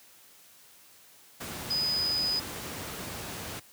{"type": "tone in noise", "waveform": "sine", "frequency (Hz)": 4989, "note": "D#8", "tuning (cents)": 4, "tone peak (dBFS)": -26, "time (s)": [1.7, 2.4], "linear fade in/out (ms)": 10, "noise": "pink", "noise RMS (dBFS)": -38, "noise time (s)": [1.4, 3.6], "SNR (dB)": 9, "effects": ["white hiss -56 dBFS RMS until 3.72 s", "high-pass 80 Hz 12 dB/octave"]}